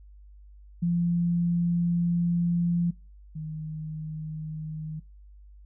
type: tone pair in turn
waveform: sine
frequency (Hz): 172.2 / 155.77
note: F3 / D#3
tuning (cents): -24 / +2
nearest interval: major second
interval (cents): 174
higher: first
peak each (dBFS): -22 / -32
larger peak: first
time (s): 0.82-2.91 / 3.35-5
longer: first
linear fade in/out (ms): 10
effects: noise-tail reverb RT60 0.3 s tail -24 dB re dry + added 50 Hz sine -47 dBFS peak until 5.65 s